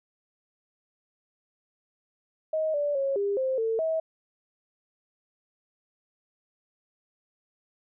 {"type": "tone with pitch steps", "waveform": "sine", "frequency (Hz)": [629, 582, 547, 402.2, 524, 449, 643], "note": ["D#5", "D5", "C#5", "G4", "C5", "A4", "E5"], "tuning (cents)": [19, -16, -23, 44, 2, 35, -43], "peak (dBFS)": -24, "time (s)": [2.53, 4], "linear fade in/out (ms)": 5, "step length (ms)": 210, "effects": []}